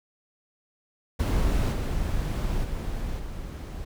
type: noise with level steps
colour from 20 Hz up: brown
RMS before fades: -23 / -27 / -31 / -35 dBFS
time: 1.19-3.85 s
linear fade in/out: 10 ms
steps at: 1.71 / 2.63 / 3.18 s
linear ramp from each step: 20 ms
effects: none